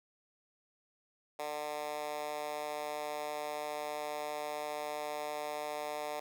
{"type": "tone with high-pass filter", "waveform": "10% pulse", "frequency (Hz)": 149.5, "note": "D3", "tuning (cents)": 31, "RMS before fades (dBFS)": -39, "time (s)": [1.39, 6.2], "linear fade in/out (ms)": 5, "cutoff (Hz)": 610, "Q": 1.8, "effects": []}